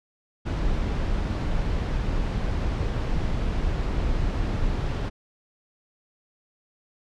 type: noise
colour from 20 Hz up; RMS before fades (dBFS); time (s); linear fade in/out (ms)
brown; -25; 0.45-5.1; 20
effects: low-pass 5000 Hz 12 dB/octave